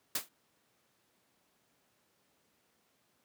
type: noise with exponential decay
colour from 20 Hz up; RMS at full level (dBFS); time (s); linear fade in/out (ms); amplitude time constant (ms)
white; -28; 0.15-0.29; 5; 29
effects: pink hiss -73 dBFS RMS until 3.24 s + high-pass 150 Hz 12 dB/octave